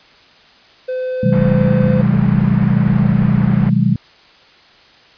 triangle tone, 511 Hz, C5, 41 cents flat, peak -16 dBFS, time 0.88-2.02 s, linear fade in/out 10 ms
sine chord, G# minor seventh, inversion first, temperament just, 124.59 / 155.74 / 186.89 / 207.7 Hz, B2 / D#3 / F#3 / G#3, +16 / +2 / +18 / 0 cents, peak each -16 dBFS, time 1.23-3.96 s, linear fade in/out 5 ms
pink low-pass noise, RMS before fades -27 dBFS, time 1.32-3.7 s, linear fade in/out 10 ms, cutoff 2100 Hz, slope 24 dB/octave
effects white hiss -46 dBFS RMS until 5.17 s + resampled to 11025 Hz

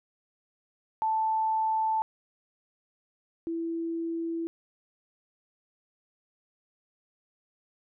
sine tone pair in turn, 880 / 331.8 Hz, A5 / E4, 0 / +11 cents, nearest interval octave + perfect fourth, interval 1689 cents, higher first, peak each -24 / -29 dBFS, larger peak first, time 1.02-2.02 / 3.47-4.47 s, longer neither, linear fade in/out 0 ms, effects none

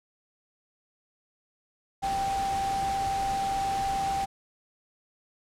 sine tone in noise, 784 Hz, G5, in tune, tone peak -26 dBFS, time 2.02-4.26 s, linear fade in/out 20 ms, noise pink, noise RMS -37 dBFS, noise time 2.02-4.26 s, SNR +8 dB, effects low-pass 9000 Hz 12 dB/octave

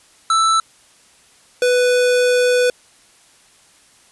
square tone pair in turn, 1322 / 495.2 Hz, E6 / B4, +5 / +5 cents, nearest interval octave + perfect fourth, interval 1700 cents, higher first, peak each -13 dBFS, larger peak neither, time 0.3-0.6 / 1.62-2.7 s, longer second, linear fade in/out 2 ms, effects white hiss -51 dBFS RMS until 4.11 s + resampled to 24000 Hz

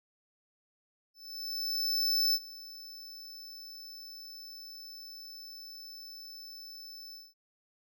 square tone with ADSR envelope, 5274 Hz, E8, in tune, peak -25 dBFS, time 1.14-7.34 s, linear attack 1200 ms, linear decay 48 ms, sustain -20 dB, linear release 200 ms, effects none

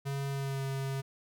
square tone with pitch glide, 138.59 to 135.66 Hz, C#3 to C#3, 0 to -37 cents, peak -33 dBFS, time 0.05-1.02 s, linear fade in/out 20 ms, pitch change -37 cents, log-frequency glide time 0.29-0.63 s, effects none

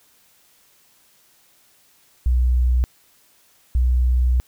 sine tone pair in turn, 61.8 / 62.1 Hz, B1 / B1, +2 / +10 cents, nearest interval unison, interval 8 cents, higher second, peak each -14 dBFS, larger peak neither, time 2.26-2.84 / 3.75-4.4 s, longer second, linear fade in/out 0 ms, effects white hiss -57 dBFS RMS until 4.47 s

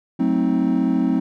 triangle chord, F# diminished seventh, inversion none, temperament equal with one note detuned, 185 / 220 / 261.6 / 315.5 Hz, F#3 / A3 / C4 / Eb4, 0 / 0 / 0 / +24 cents, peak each -21 / -21 / -17 / -21 dBFS, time 0.19-1.2 s, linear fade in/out 10 ms, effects tanh soft clip ceiling -5 dBFS

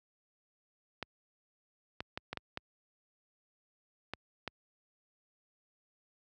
clicks, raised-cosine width 0.3 ms, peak -21 dBFS, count 8, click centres 1.027 / 2.005 / 2.175 / 2.33 / 2.373 / 2.574 / 4.136 / 4.477 s, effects high-pass 60 Hz 12 dB/octave

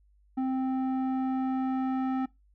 square tone with low-pass filter sweep, 261.6 Hz, C4, in tune, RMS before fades -29 dBFS, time 0.37-2.26 s, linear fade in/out 10 ms, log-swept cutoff 720 to 1200 Hz, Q 1.1, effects noise-tail reverb RT60 0.2 s tail -22 dB re dry + added 50 Hz sine -60 dBFS peak until 2.54 s

